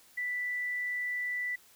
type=tone; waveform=sine; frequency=1975.5 Hz; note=B6; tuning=in tune; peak=-31 dBFS; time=0.17-1.56 s; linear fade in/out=10 ms; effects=white hiss -60 dBFS RMS until 1.75 s